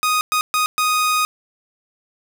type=tone bursts at uneven times; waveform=sawtooth; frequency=1244.5 Hz; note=D#6; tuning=in tune; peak=-12 dBFS; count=4; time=0.03-0.21 / 0.32-0.41 / 0.54-0.66 / 0.78-1.25 s; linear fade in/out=0 ms; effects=none